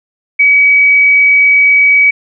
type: tone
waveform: sine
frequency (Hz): 2272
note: C#7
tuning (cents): +42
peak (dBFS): -4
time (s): 0.39-2.11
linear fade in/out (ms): 10
effects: none